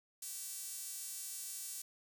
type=tone with high-pass filter; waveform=sawtooth; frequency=386.6 Hz; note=G4; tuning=24 cents flat; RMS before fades=-45 dBFS; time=0.22-1.82 s; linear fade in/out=5 ms; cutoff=8000 Hz; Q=1.3; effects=none